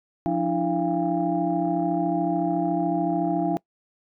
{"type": "tone cluster", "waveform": "sine", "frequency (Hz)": [174.6, 296.9, 330.7, 688, 809], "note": ["F3", "D4", "E4", "F5", "G#5"], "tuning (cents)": [0, 19, 6, -26, -46], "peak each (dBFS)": [-28, -26, -26, -27, -31], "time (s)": [0.26, 3.57], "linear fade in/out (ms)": 0, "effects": ["noise-tail reverb RT60 0.1 s tail -23 dB re dry", "tanh soft clip ceiling -10 dBFS"]}